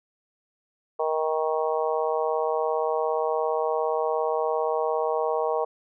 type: harmonic tone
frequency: 157.3 Hz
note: D#3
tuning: 19 cents sharp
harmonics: 3 / 4 / 5 / 6 / 7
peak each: -26 / -28 / -30 / -32 / -33 dBFS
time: 0.99-5.65 s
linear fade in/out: 10 ms
effects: none